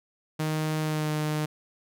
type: tone with pitch glide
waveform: sawtooth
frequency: 155.56 to 152.62 Hz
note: D#3 to D#3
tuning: 0 to -33 cents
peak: -22 dBFS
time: 0.39-1.46 s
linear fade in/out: 10 ms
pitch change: -33 cents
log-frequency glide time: 0.81-1.11 s
effects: none